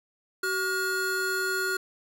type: tone pair together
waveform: square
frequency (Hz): 378.4 / 1432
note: F#4 / F6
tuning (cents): +39 / +43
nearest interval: octave + major seventh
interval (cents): 2304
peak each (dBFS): -32 / -28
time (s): 0.43-1.77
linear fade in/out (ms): 5
effects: none